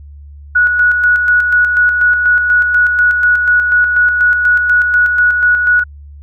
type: tone with tremolo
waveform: sine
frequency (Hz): 1464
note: F#6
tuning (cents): -19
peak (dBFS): -6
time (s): 0.55-5.84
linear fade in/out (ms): 10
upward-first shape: square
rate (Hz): 4.1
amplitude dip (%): 40
effects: added 72 Hz sine -31 dBFS peak until 6.22 s